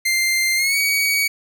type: tone with pitch glide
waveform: sawtooth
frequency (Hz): 2093 to 2256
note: C7 to C#7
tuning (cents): 0 to +30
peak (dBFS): -13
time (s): 0.05-1.28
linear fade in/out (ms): 10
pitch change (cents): +130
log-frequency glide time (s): 0.56-0.77
effects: none